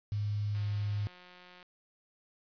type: tone with pitch glide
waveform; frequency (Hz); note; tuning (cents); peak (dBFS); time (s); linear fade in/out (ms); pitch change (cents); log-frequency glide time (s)
sine; 103.83 to 103.11; G#2 to G#2; 0 to -12; -30; 0.12-1.07; 0; -12; 0.47-0.64
type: click train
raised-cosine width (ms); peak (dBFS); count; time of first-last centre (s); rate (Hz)
0.2; -36; 195; 0.55-1.628; 180
effects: resampled to 11025 Hz + 9-bit